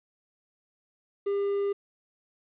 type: tone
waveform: triangle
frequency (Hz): 401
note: G4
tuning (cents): +39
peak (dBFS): -23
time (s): 1.26-1.73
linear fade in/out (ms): 10
effects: resampled to 8000 Hz + 10-bit